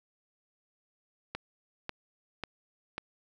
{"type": "click train", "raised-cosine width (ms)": 0.3, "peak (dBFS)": -19, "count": 4, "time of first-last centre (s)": [1.35, 2.98], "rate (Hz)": 1.84, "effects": []}